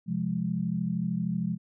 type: chord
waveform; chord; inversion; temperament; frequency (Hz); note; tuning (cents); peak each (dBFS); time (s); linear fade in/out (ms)
sine; F minor; second; equal; 130.81 / 174.61 / 207.7; C3 / F3 / Ab3; 0 / 0 / 0; -35 / -29 / -31; 0.06-1.58; 50
effects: none